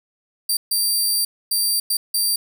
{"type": "tone bursts at uneven times", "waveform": "15% pulse", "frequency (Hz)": 4699, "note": "D8", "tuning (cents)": 0, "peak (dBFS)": -11, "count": 5, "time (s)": [[0.49, 0.57], [0.71, 1.25], [1.51, 1.8], [1.9, 1.97], [2.14, 2.36]], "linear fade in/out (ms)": 5, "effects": []}